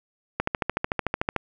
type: click train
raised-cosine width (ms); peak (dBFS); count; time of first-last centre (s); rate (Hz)
0.5; -8; 14; 0.4-1.363; 13.5
effects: none